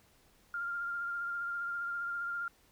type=tone with vibrato; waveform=sine; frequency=1396.9 Hz; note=F6; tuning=in tune; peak=-34 dBFS; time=0.54-2.48 s; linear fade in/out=2 ms; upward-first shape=sine; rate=15 Hz; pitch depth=18 cents each way; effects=pink hiss -66 dBFS RMS until 2.71 s